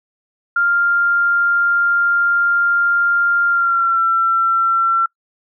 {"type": "tone with pitch glide", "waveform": "sine", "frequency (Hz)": [1396.9, 1350.1], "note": ["F6", "E6"], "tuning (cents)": [0, 41], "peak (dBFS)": -12, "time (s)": [0.56, 5.06], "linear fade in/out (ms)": 5, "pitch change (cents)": -59, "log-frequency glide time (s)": [3.48, 4.01], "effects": ["noise-tail reverb RT60 0.1 s tail -24 dB re dry"]}